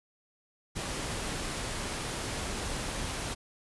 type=noise; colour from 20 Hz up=pink; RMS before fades=-35 dBFS; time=0.75-3.35 s; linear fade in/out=20 ms; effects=resampled to 24000 Hz